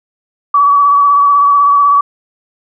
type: tone with vibrato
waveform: sine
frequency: 1141 Hz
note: C#6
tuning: 50 cents sharp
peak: -5 dBFS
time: 0.54-2.01 s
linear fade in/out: 5 ms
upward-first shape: sine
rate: 16 Hz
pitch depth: 27 cents each way
effects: none